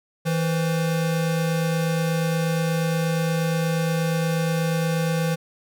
square tone pair together, 162.2 / 515 Hz, E3 / C5, -28 / -28 cents, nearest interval octave + minor sixth, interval 2000 cents, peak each -22 / -29 dBFS, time 0.25-5.36 s, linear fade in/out 20 ms, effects none

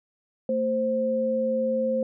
sine tone pair together, 226 / 524 Hz, A3 / C5, +47 / +2 cents, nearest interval octave + minor third, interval 1455 cents, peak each -28 / -23 dBFS, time 0.49-2.03 s, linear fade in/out 2 ms, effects none

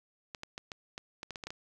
clicks, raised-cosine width 0.2 ms, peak -23 dBFS, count 11, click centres 0.348 / 0.434 / 0.579 / 0.718 / 0.979 / 1.231 / 1.307 / 1.358 / 1.438 / 1.47 / 1.505 s, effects none

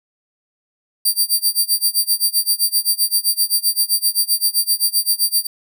10% pulse tone with tremolo, 4699 Hz, D8, in tune, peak -5 dBFS, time 1.05-5.47 s, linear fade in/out 5 ms, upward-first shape sine, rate 7.7 Hz, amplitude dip 95%, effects none

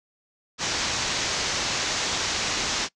white low-pass noise, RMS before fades -27 dBFS, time 0.58-2.89 s, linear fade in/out 50 ms, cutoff 6800 Hz, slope 48 dB/octave, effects noise-tail reverb RT60 0.1 s tail -22 dB re dry

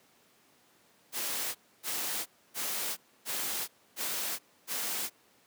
white noise bursts, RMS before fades -34 dBFS, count 6, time 1.12-5.1 s, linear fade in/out 50 ms, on 430 ms, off 280 ms, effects pink hiss -64 dBFS RMS until 5.46 s + high-pass 200 Hz 12 dB/octave

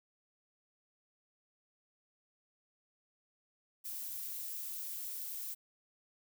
violet noise, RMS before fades -42 dBFS, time 3.84-5.55 s, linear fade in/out 20 ms, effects none

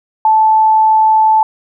sine tone, 874 Hz, A5, 12 cents flat, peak -6 dBFS, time 0.25-1.43 s, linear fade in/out 2 ms, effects none

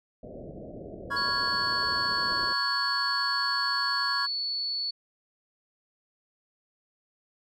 white low-pass noise, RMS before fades -42 dBFS, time 0.23-2.53 s, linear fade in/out 5 ms, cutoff 670 Hz, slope 96 dB/octave
triangle chord, C# dominant seventh, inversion third, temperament equal, 987.8 / 1108.7 / 1396.9 / 1661.2 Hz, B5 / C#6 / E#6 / G#6, 0 / 0 / 0 / 0 cents, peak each -35 / -30 / -34 / -29 dBFS, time 1.1-4.27 s, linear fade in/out 20 ms
sine tone, 4435 Hz, C#8, in tune, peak -28 dBFS, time 1.16-4.91 s, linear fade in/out 10 ms
effects none

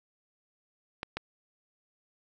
clicks, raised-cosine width 0.3 ms, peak -18 / -17 dBFS, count 2, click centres 1.031 / 1.17 s, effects none

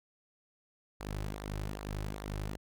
sawtooth tone with flanger, 51.2 Hz, G#1, 24 cents flat, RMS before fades -39 dBFS, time 1-2.57 s, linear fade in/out 5 ms, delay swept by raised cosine 0.32 to 4.42 ms, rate 2.5 Hz, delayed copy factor -0.6, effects none

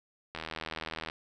click train, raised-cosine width 0.3 ms, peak -21 dBFS, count 61, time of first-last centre 0.35-1.099 s, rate 80.1 Hz, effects none

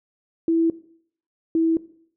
sine tone pair in turn, 329.6 / 326.4 Hz, E4 / E4, 0 / -17 cents, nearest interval unison, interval 17 cents, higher first, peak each -16 dBFS, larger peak neither, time 0.48-0.7 / 1.55-1.77 s, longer neither, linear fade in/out 2 ms, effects noise-tail reverb RT60 0.6 s tail -18 dB re dry

